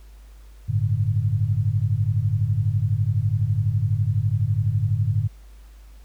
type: chord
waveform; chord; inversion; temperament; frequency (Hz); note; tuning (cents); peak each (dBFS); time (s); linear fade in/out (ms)
sine; G suspended second; none; equal; 98 / 110 / 146.83; G2 / A2 / D3; 0 / 0 / 0; -23 / -21 / -27; 0.68-5.28; 20
effects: added 51 Hz sine -42 dBFS peak until 6.04 s + pink hiss -58 dBFS RMS until 6.04 s